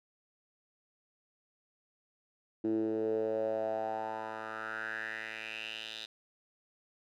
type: tone with band-pass filter sweep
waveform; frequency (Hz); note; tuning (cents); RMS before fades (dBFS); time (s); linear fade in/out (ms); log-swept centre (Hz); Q
10% pulse; 110; A2; 0; -36; 2.64-6.06; 5; 310 to 3700; 5
effects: none